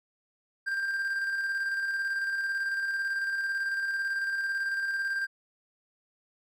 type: tone with tremolo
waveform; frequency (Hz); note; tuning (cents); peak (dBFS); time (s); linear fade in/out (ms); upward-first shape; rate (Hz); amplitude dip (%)
triangle; 1587; G6; +21; -25; 0.66-5.27; 20; square; 18; 30
effects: none